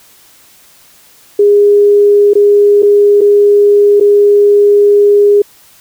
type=tone with dropouts; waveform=sine; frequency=409.5 Hz; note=G#4; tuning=24 cents flat; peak=-3 dBFS; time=1.39-5.42 s; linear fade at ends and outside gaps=5 ms; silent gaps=2.335-2.353 / 2.823-2.829 / 3.209-3.214 / 4-4.008 s; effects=white hiss -43 dBFS RMS until 5.8 s

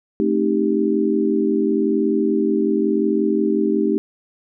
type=chord; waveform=sine; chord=A half-diminished seventh; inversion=none; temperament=equal with one note detuned; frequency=220 / 265.7 / 311.1 / 392 Hz; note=A3 / C4 / Eb4 / G4; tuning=0 / +27 / 0 / 0 cents; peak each=-21 / -25 / -20 / -20 dBFS; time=0.2-3.98 s; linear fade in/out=0 ms; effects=none

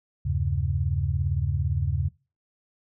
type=tone cluster; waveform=sine; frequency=78.1 / 95.8 / 135.1 Hz; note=D#2 / G2 / C#3; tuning=+7 / -39 / -44 cents; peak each=-27 dBFS; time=0.25-2.09 s; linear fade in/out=10 ms; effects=noise-tail reverb RT60 0.3 s tail -21 dB re dry

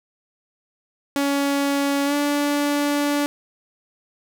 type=tone with pitch glide; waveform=sawtooth; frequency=281 to 289.4 Hz; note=C#4 to D4; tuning=+24 to -25 cents; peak=-15 dBFS; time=1.16-3.26 s; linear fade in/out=0 ms; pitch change=+51 cents; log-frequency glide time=2.05-2.14 s; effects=none

